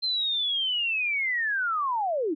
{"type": "linear sweep", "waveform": "sine", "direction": "down", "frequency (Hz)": [4149, 277.6], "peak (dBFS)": -24, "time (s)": [0.02, 2.35], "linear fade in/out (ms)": 20, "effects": []}